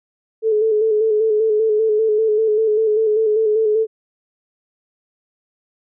sine tone with vibrato, 433.8 Hz, A4, 25 cents flat, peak -13 dBFS, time 0.42-3.87 s, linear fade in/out 50 ms, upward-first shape square, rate 5.1 Hz, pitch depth 37 cents each way, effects none

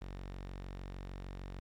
sawtooth tone, 46.59 Hz, F#1, 13 cents sharp, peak -39 dBFS, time 0.01-1.6 s, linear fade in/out 10 ms, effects low-pass 5000 Hz 12 dB/octave + 12-bit

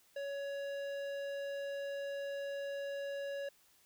sine tone with tanh clipping, 560 Hz, C#5, 18 cents sharp, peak -40 dBFS, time 0.16-3.49 s, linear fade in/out 5 ms, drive 15 dB, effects white hiss -68 dBFS RMS until 3.85 s

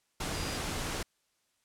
sine tone in noise, 4862 Hz, D#8, 41 cents flat, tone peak -44 dBFS, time 0.34-0.57 s, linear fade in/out 5 ms, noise pink, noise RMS -35 dBFS, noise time 0.2-1.03 s, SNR -12 dB, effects white hiss -75 dBFS RMS until 1.64 s + low-pass 10000 Hz 12 dB/octave

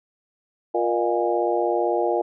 harmonic tone with a mistuned harmonic, 117.6 Hz, A#2, 16 cents sharp, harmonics 3 / 4 / 5 / 6 / 7, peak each -24 / -25 / -26 / -27 / -27 dBFS, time 0.74-2.22 s, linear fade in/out 10 ms, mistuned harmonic 5, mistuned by +63 cents, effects none

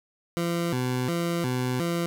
20% pulse tone with vibrato, 146.83 Hz, D3, in tune, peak -20 dBFS, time 0.37-2.06 s, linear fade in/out 0 ms, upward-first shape square, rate 1.4 Hz, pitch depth 260 cents each way, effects none

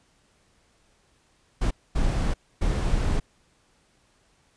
brown noise bursts at uneven times, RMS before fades -23 dBFS, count 3, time 1.61-1.71 / 1.95-2.34 / 2.61-3.2 s, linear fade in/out 10 ms, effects pink hiss -64 dBFS RMS until 4.56 s + resampled to 22050 Hz

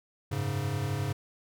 square chord, F# suspended second, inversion none, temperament equal, 92.5 / 103.83 / 138.59 Hz, F#2 / G#2 / C#3, 0 / 0 / 0 cents, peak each -39 / -33 / -33 dBFS, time 0.31-1.13 s, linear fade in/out 10 ms, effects none

